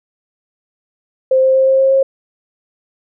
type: tone with pitch steps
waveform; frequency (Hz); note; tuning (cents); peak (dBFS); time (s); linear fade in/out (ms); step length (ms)
sine; 523 / 526 / 529.1 / 532.1 / 535.2 / 538.3; C5 / C5 / C5 / C5 / C5 / C5; -1 / +9 / +19 / +29 / +39 / +49; -8; 1.31-2.03; 5; 120
effects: none